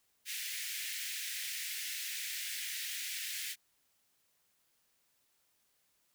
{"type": "high-pass noise", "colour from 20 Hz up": "pink", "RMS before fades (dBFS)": -40, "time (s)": [0.25, 3.56], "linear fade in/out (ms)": 50, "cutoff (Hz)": 1800, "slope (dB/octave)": 48, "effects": ["white hiss -75 dBFS RMS until 6.14 s"]}